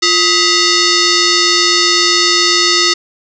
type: tone with frequency modulation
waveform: sine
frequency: 350.2 Hz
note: F4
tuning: 5 cents sharp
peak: -8 dBFS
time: 0.02-2.94 s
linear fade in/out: 10 ms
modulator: 808 Hz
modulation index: 7
effects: none